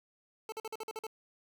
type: tone bursts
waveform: 25% pulse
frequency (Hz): 439.8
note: A4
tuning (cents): -1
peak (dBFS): -34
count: 8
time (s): 0.49-1.068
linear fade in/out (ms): 2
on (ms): 32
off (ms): 46
effects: none